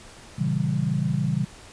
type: chord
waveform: sine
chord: A# diminished seventh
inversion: none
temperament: equal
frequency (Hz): 116.54 / 138.59 / 164.81 / 196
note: A#2 / C#3 / E3 / G3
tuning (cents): 0 / 0 / 0 / 0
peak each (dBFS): -31 / -25 / -26 / -28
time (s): 0.38-1.45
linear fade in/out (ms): 10
effects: pink hiss -46 dBFS RMS until 1.72 s + resampled to 22050 Hz